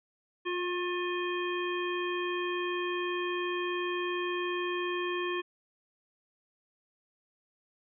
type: harmonic tone with a mistuned harmonic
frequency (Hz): 354.6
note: F4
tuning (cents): +26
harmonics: 1 / 3 / 5 / 7 / 9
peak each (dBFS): -32 / -37 / -39 / -40 / -42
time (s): 0.45-5.42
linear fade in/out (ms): 20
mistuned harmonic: 3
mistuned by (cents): +27
effects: none